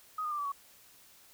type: tone with pitch steps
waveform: sine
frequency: 1255 / 1220 / 1185.9 / 1152.8 / 1120.7 Hz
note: D#6 / D#6 / D6 / D6 / C#6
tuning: +15 / -34 / +16 / -33 / +19 cents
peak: -32 dBFS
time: 0.18-0.52 s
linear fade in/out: 5 ms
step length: 68 ms
effects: white hiss -59 dBFS RMS until 1.33 s